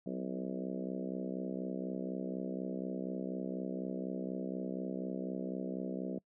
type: harmonic tone with a mistuned harmonic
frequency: 64.1 Hz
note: C2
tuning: 35 cents flat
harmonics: 3 / 4 / 5 / 6 / 7 / 8 / 9 / 10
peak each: -40 / -42 / -44 / -46 / -47 / -48 / -49 / -50 dBFS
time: 0.06-6.19 s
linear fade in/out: 5 ms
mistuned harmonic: 3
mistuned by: -43 cents
effects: noise-tail reverb RT60 0.1 s tail -25 dB re dry